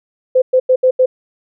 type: tone bursts at uneven times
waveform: sine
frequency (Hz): 513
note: C5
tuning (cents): -34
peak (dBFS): -7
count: 5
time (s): 0.35-0.42 / 0.53-0.6 / 0.69-0.76 / 0.83-0.91 / 0.99-1.06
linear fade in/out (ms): 10
effects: none